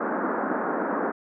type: band-pass noise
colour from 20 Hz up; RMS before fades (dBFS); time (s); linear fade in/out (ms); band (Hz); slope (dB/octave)
pink; -27; 0-1.12; 10; 210 to 1600; 48
effects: none